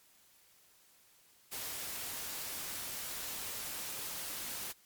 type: noise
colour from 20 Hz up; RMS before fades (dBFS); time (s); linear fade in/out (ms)
white; -41; 1.51-4.73; 20
effects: white hiss -65 dBFS RMS until 4.85 s + MP3 96 kbps